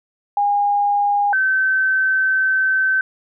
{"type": "tone pair in turn", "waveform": "sine", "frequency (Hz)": [815, 1538.5], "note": ["G#5", "G6"], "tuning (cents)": [-33, -33], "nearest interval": "major seventh", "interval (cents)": 1100, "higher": "second", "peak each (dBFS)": [-14, -14], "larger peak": "neither", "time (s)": [[0.37, 1.33], [1.33, 3.01]], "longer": "second", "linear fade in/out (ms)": 2, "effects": []}